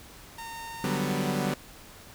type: tone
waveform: sawtooth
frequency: 917 Hz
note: A#5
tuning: 29 cents flat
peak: -34 dBFS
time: 0.38-0.98 s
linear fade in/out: 5 ms
type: chord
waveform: sawtooth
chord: G major seventh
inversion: second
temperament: equal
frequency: 146.83 / 185 / 196 / 246.9 Hz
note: D3 / F#3 / G3 / B3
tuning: 0 / 0 / 0 / 0 cents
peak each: -28 dBFS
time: 0.84-1.54 s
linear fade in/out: 2 ms
effects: pink hiss -49 dBFS RMS until 2.14 s